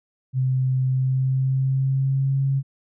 sine tone with pitch glide, 130 to 136.23 Hz, C3 to C#3, -11 to -30 cents, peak -18 dBFS, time 0.33-2.63 s, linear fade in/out 50 ms, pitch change +81 cents, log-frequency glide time 0.88-2.4 s, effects none

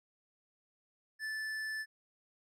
sine tone with tanh clipping, 1750 Hz, A6, 10 cents flat, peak -38 dBFS, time 1.19-1.86 s, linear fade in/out 50 ms, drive 12 dB, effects none

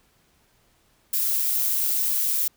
violet noise with amplitude modulation, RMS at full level -22 dBFS, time 1.13-2.48 s, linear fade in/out 5 ms, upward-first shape sine, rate 133 Hz, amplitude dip 30%, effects pink hiss -63 dBFS RMS until 2.56 s

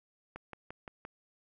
click train, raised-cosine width 0.5 ms, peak -28 dBFS, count 5, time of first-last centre 0.36-1.051 s, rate 5.79 Hz, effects none

